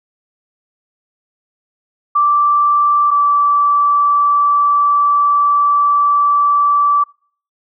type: tone pair in turn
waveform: sine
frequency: 1170 / 1159.2 Hz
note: D6 / D6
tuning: -7 / -23 cents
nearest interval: unison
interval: 16 cents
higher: first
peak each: -9 dBFS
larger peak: neither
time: 2.15-3.11 / 3.11-7.04 s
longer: second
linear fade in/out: 10 ms
effects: noise-tail reverb RT60 0.5 s tail -26 dB re dry